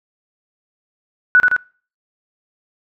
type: tone with echo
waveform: sine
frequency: 1480 Hz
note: F#6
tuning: in tune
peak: -6 dBFS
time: 1.35-1.4 s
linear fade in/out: 0 ms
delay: 82 ms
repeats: 2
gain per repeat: -3 dB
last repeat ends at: 1.564 s
effects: noise-tail reverb RT60 0.4 s tail -24 dB re dry